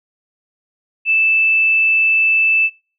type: tone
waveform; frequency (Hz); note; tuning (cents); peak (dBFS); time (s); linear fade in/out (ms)
sine; 2637; E7; 0; -11; 1.05-2.7; 50
effects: noise-tail reverb RT60 0.4 s tail -26 dB re dry